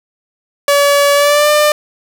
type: tone with pitch glide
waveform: sawtooth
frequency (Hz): 570 to 598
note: C#5 to D5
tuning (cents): +48 to +31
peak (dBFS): -4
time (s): 0.68-1.72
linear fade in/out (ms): 2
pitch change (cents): +83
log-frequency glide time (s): 1.14-1.5
effects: none